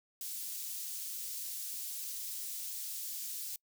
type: high-pass noise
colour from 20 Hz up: white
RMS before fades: -41 dBFS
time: 0.21-3.56 s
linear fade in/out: 2 ms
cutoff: 4900 Hz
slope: 12 dB/octave
effects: noise-tail reverb RT60 0.1 s tail -26 dB re dry